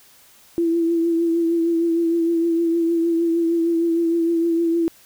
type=tone with vibrato; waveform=sine; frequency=334.6 Hz; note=E4; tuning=26 cents sharp; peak=-16 dBFS; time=0.58-4.88 s; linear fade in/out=0 ms; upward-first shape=triangle; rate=6.5 Hz; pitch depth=35 cents each way; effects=white hiss -51 dBFS RMS until 5.05 s